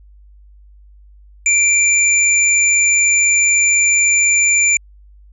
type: tone pair together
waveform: sine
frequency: 2354 / 7054 Hz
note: D7 / A8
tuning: +3 / +3 cents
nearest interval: octave + perfect fifth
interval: 1900 cents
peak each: -13 dBFS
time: 1.46-4.77 s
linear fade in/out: 2 ms
effects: added 50 Hz sine -41 dBFS peak until 5.32 s